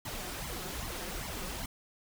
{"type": "noise with flanger", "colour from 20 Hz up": "pink", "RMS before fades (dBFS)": -39, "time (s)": [0.05, 1.66], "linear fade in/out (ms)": 5, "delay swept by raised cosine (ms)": [0.93, 5.63], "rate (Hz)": 2.5, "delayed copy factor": 0.85, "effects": []}